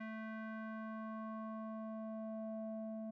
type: tone with low-pass filter sweep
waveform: square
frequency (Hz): 220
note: A3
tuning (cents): 0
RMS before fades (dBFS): -45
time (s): 0-3.11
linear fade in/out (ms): 10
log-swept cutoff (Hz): 1900 to 550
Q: 2.9
effects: none